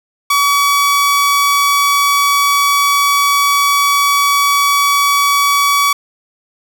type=tone; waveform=sawtooth; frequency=1137 Hz; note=C#6; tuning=44 cents sharp; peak=-6 dBFS; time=0.3-5.93 s; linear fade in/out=5 ms; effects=none